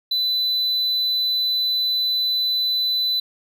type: tone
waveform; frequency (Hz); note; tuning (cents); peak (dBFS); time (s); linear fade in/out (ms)
triangle; 4000; B7; +21; -17; 0.11-3.2; 5
effects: none